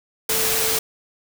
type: tone in noise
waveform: sine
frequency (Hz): 444.7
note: A4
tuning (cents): +18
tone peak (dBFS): -28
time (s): 0.29-0.79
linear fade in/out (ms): 5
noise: white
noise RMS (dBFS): -21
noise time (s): 0.29-0.79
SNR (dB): -10
effects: none